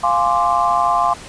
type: chord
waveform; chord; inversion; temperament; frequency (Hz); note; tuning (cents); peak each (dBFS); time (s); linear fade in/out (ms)
sine; D half-diminished seventh; first; equal; 698.5 / 830.6 / 1046.5 / 1174.7; F5 / Ab5 / C6 / D6; 0 / 0 / 0 / 0; -18 / -21 / -17 / -20; 0.03-1.14; 10
effects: pink hiss -36 dBFS RMS until 1.28 s + resampled to 22050 Hz